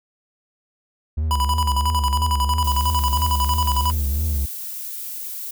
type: tone with vibrato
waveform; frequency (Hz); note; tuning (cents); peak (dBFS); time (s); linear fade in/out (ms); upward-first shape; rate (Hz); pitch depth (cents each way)
triangle; 73.42; D2; 0; -17; 1.17-4.46; 10; triangle; 3; 150
type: tone with tremolo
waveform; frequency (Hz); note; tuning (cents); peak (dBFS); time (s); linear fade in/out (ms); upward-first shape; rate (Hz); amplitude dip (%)
square; 987.8; B5; 0; -19; 1.31-3.91; 0; square; 11; 70
type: noise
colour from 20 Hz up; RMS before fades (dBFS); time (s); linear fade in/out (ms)
violet; -31; 2.64-5.51; 5
effects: none